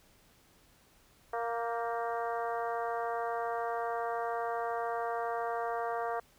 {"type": "harmonic tone with a mistuned harmonic", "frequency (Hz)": 232.8, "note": "A#3", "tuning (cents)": -2, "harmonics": [2, 3, 4, 5, 6, 7, 8], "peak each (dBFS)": [-37, -35, -41, -40, -46, -46, -49], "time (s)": [1.33, 6.2], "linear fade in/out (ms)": 5, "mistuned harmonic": 7, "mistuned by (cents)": -53, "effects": ["pink hiss -64 dBFS RMS until 6.38 s"]}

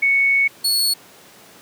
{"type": "tone pair in turn", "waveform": ["sine", "sawtooth"], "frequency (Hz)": [2217, 4388], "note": ["C#7", "C#8"], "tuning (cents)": [0, -18], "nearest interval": "octave", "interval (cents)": 1182, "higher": "second", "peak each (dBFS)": -13, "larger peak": "neither", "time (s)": [[0.02, 0.48], [0.64, 0.94]], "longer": "first", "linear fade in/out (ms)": 10, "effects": ["pink hiss -45 dBFS RMS until 1.61 s", "high-pass 200 Hz 12 dB/octave"]}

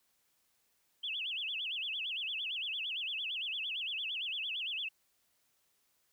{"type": "tone with vibrato", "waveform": "sine", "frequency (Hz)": 2977, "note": "F#7", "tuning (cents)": 10, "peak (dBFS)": -35, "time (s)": [1.03, 4.89], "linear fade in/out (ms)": 10, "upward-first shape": "sine", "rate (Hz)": 8.8, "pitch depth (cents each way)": 270, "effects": ["white hiss -75 dBFS RMS until 6.12 s"]}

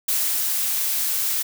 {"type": "noise with ADSR envelope", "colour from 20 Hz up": "blue", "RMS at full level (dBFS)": -21, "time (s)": [0.08, 1.43], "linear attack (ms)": 7, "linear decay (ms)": 280, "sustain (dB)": -2, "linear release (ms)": 13, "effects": []}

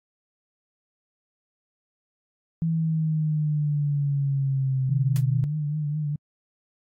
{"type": "exponential sweep", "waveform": "sine", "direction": "down", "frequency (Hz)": [164.81, 123.4], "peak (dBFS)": -21, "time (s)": [2.62, 5.44], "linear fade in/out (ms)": 0}
{"type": "tone with vibrato", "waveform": "sine", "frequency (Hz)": 149.8, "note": "D3", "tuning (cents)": 35, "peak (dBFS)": -24, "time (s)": [4.89, 6.16], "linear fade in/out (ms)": 5, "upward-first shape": "triangle", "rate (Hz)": 4.8, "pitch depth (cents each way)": 63}
{"type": "noise with exponential decay", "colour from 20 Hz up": "white", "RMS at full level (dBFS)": -32, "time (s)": [5.16, 5.24], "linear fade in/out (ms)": 1, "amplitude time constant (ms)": 17}
{"effects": ["AAC 48 kbps"]}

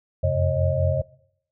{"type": "tone cluster", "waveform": "sine", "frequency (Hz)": [87.8, 92.6, 134.4, 542, 624], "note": ["F2", "F#2", "C3", "C#5", "D#5"], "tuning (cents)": [10, 2, 47, -39, 5], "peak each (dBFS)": -25, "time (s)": [0.23, 1.02], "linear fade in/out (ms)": 10, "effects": ["noise-tail reverb RT60 0.7 s tail -22 dB re dry"]}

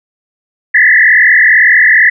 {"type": "tone with frequency modulation", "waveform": "sine", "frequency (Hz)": 1864.7, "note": "A#6", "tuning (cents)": 0, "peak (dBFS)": -3, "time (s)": [0.74, 2.1], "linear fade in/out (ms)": 10, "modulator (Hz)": 42.2, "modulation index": 3.9, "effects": []}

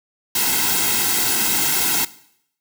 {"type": "noise with comb filter", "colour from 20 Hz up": "white", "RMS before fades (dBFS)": -19, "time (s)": [0.35, 2.05], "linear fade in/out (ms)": 5, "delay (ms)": 1.7, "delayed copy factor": -0.85, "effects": ["noise-tail reverb RT60 0.7 s tail -18 dB re dry"]}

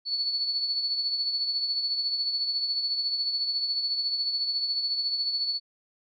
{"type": "tone with tremolo", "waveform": "sine", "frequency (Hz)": 4435, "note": "C#8", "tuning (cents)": 0, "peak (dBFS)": -23, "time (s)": [0.05, 5.6], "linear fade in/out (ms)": 50, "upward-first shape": "triangle", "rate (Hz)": 14, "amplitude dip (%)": 55, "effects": []}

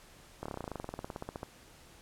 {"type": "slowing click train", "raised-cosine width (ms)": 1, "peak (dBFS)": -24, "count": 23, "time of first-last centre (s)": [0.43, 1.431], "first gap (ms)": 26, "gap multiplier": 1.05, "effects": ["pink hiss -57 dBFS RMS until 2.01 s", "low-pass 12000 Hz 12 dB/octave"]}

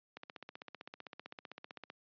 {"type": "click train", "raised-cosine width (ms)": 0.3, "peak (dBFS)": -30, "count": 28, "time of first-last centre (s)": [0.17, 1.901], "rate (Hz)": 15.6, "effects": ["high-pass 200 Hz 12 dB/octave", "resampled to 11025 Hz"]}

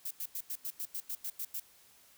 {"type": "noise bursts", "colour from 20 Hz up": "violet", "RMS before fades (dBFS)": -38, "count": 11, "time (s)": [0.05, 1.599], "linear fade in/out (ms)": 5, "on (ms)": 59, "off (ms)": 90, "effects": ["white hiss -62 dBFS RMS until 2.17 s"]}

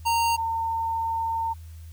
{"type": "tone pair in turn", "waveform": ["square", "sine"], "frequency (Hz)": [925, 908.1], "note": ["A#5", "A#5"], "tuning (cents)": [-14, -46], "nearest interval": "unison", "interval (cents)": 32, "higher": "first", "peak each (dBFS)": [-21, -24], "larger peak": "first", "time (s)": [[0.05, 0.37], [0.37, 1.54]], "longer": "second", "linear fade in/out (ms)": 20, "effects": ["added 81 Hz sine -39 dBFS peak until 1.92 s", "white hiss -58 dBFS RMS until 1.92 s"]}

